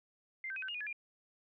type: tone with pitch steps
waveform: sine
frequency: 2091 / 1558 / 2528 / 1535 / 2846 / 2458 / 1700 / 2403 Hz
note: C7 / G6 / D#7 / G6 / F7 / D#7 / G#6 / D7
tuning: -2 / -11 / +27 / -37 / +32 / -22 / +40 / +39 cents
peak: -38 dBFS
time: 0.44-0.928 s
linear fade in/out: 2 ms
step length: 61 ms
effects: none